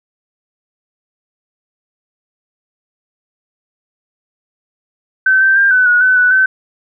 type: tone with pitch steps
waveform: sine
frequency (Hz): 1535 / 1557 / 1594 / 1505 / 1455 / 1512 / 1484 / 1531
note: G6 / G6 / G6 / F#6 / F#6 / F#6 / F#6 / G6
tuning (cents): -37 / -12 / +28 / +29 / -29 / +37 / +5 / -41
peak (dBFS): -7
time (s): 5.26-6.46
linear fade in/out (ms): 5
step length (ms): 150
effects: none